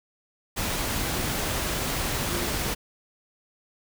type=tone in noise; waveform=sine; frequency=349.2 Hz; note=F4; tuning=in tune; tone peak=-32 dBFS; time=2.29-2.49 s; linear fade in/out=20 ms; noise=pink; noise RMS=-28 dBFS; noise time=0.56-2.75 s; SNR=-7 dB; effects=none